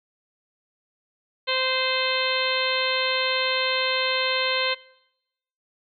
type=harmonic tone; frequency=519 Hz; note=C5; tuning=14 cents flat; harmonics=1 / 2 / 3 / 4 / 5 / 6 / 7 / 8; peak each=-28 / -30 / -32 / -30 / -30 / -29 / -31 / -29 dBFS; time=1.47-4.75 s; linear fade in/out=20 ms; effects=noise-tail reverb RT60 0.9 s tail -23 dB re dry